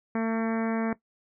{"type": "harmonic tone", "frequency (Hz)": 225.3, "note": "A3", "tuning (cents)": 41, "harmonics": [1, 2, 3, 4, 5, 6, 7, 8, 9, 10], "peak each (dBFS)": [-26, -32, -36, -38, -40, -42, -43, -44, -45, -46], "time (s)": [0.15, 0.93], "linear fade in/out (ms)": 2, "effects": ["noise-tail reverb RT60 0.1 s tail -17 dB re dry"]}